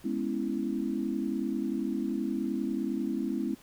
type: chord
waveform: sine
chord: C# minor seventh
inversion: second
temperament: equal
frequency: 207.7 / 246.9 / 277.2 / 329.6 Hz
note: G#3 / B3 / C#4 / E4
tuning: 0 / 0 / 0 / 0 cents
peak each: -34 dBFS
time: 0.04-3.55 s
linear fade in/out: 10 ms
effects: pink hiss -56 dBFS RMS until 3.62 s